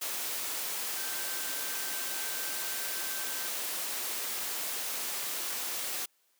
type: tone in noise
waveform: sine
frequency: 1555 Hz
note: G6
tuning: 14 cents flat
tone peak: -45 dBFS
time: 0.96-3.48 s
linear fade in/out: 10 ms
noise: white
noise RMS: -35 dBFS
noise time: 0.01-6.06 s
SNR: -13 dB
effects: white hiss -71 dBFS RMS until 6.39 s + high-pass 300 Hz 12 dB/octave